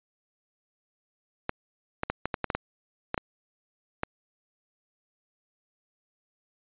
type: clicks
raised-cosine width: 0.5 ms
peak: -12 dBFS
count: 11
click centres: 1.494 / 2.034 / 2.1 / 2.256 / 2.342 / 2.443 / 2.502 / 2.55 / 3.144 / 3.178 / 4.034 s
effects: resampled to 8000 Hz